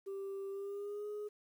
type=tone with pitch glide; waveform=sine; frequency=392 to 417.7 Hz; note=G4 to G#4; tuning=0 to +10 cents; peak=-37 dBFS; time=0.06-1.29 s; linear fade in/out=20 ms; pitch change=+110 cents; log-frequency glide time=0.5-1.07 s; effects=tanh soft clip ceiling -38 dBFS + 11-bit